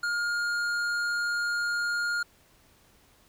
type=tone with tanh clipping; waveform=sine; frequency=1417 Hz; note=F6; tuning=25 cents sharp; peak=-28 dBFS; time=0.03-2.23 s; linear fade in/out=5 ms; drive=12 dB; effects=pink hiss -61 dBFS RMS until 3.28 s